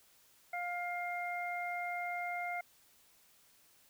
harmonic tone, 705 Hz, F5, 16 cents sharp, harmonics 1 / 2 / 3, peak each -38 / -46 / -40 dBFS, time 0.53-2.61 s, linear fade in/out 5 ms, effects white hiss -66 dBFS RMS until 3.89 s

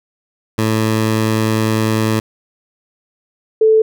15% pulse / sine tone pair in turn, 110 / 438.9 Hz, A2 / A4, 0 / -4 cents, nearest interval 2 octaves, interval 2396 cents, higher second, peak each -7 dBFS, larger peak neither, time 0.58-2.2 / 3.61-3.82 s, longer first, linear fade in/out 5 ms, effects none

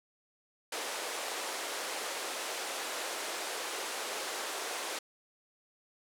pink band-pass noise, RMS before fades -38 dBFS, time 0.72-4.99 s, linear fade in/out 5 ms, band 400 to 11000 Hz, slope 24 dB/octave, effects none

